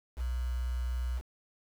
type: tone with quantisation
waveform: sine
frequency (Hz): 61.74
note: B1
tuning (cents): 0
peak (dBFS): -30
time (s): 0.16-1.22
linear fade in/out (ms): 50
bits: 8
effects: none